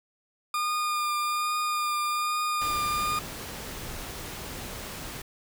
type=tone with vibrato; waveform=40% pulse; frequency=1212 Hz; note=D#6; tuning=46 cents flat; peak=-25 dBFS; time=0.54-3.19 s; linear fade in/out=2 ms; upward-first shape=triangle; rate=1.2 Hz; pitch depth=19 cents each way
type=noise; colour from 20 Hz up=pink; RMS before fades=-38 dBFS; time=2.61-5.22 s; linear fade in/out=5 ms
effects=none